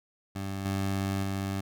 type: tone with level steps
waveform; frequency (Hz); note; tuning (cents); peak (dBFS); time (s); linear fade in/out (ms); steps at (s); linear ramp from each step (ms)
20% pulse; 97.4; G2; -11; -28 / -23 / -25; 0.35-1.61; 10; 0.65 / 1.23; 5
effects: none